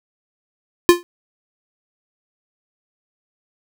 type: tone with exponential decay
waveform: square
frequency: 349.2 Hz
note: F4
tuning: in tune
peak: -3 dBFS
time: 0.89-1.03 s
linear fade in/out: 0 ms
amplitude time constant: 29 ms
effects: none